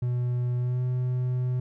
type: tone with pitch glide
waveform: triangle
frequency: 123 to 125.8 Hz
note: B2 to B2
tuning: -7 to +32 cents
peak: -22 dBFS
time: 0.02-1.6 s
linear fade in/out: 5 ms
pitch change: +39 cents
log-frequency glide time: 0.58-0.82 s
effects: none